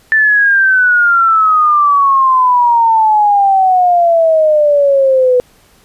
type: exponential sweep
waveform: sine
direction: down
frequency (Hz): 1774 to 493.9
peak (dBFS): -6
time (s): 0.12-5.4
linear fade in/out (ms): 0
effects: pink hiss -48 dBFS RMS until 5.84 s + resampled to 32000 Hz